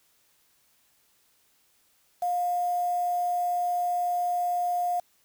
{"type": "tone with quantisation", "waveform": "sine", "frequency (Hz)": 709, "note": "F5", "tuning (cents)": 26, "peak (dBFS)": -24, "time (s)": [2.22, 5], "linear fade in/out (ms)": 5, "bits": 7, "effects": ["white hiss -66 dBFS RMS until 5.24 s"]}